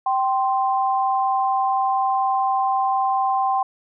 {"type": "tone pair together", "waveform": "sine", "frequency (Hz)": [777.7, 1046.5], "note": ["G5", "C6"], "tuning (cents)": [-14, 0], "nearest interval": "perfect fourth", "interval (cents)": 514, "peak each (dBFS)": [-19, -22], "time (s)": [0.06, 3.63], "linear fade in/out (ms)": 5, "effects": []}